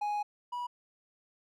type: tone pair in turn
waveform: triangle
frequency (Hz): 830.6 / 974.2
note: G#5 / B5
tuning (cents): 0 / -24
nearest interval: minor third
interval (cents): 276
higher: second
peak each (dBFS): -28 / -32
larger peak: first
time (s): 0.01-0.23 / 0.52-0.67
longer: first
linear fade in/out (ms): 10
effects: none